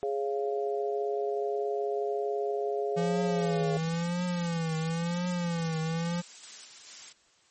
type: harmonic tone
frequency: 138.59 Hz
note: C#3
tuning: in tune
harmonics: 3 / 4 / 5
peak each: -29 / -37 / -34 dBFS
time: 0.03-3.77 s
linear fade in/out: 0 ms
type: tone with vibrato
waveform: square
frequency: 168.9 Hz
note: E3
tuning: 42 cents sharp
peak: -29 dBFS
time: 2.96-6.22 s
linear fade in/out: 20 ms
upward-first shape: triangle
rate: 0.97 Hz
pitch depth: 110 cents each way
type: noise with tremolo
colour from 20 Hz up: blue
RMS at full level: -40 dBFS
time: 3.39-7.13 s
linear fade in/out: 10 ms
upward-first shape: square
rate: 2.3 Hz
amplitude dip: 35%
effects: white hiss -64 dBFS RMS until 7.5 s + MP3 32 kbps